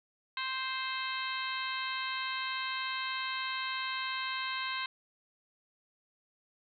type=harmonic tone with a mistuned harmonic; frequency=523.3 Hz; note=C5; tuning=in tune; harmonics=2 / 3 / 4 / 5 / 6 / 7 / 8; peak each=-38 / -40 / -41 / -42 / -43 / -43 / -44 dBFS; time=0.37-4.86 s; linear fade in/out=2 ms; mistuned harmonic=7; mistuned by=+56 cents; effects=none